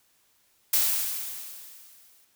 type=noise with exponential decay; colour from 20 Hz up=blue; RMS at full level=-21 dBFS; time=0.73-2.25 s; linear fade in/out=5 ms; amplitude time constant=330 ms; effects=white hiss -66 dBFS RMS until 2.35 s